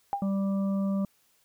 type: tone with exponential decay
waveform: sine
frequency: 801 Hz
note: G5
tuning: 37 cents sharp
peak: -22 dBFS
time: 0.13-0.31 s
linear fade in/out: 0 ms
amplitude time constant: 37 ms
type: harmonic tone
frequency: 196 Hz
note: G3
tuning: in tune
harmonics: 1 / 3 / 5 / 6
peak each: -25 / -37 / -51 / -45 dBFS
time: 0.22-1.05 s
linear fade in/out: 2 ms
effects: white hiss -67 dBFS RMS until 1.44 s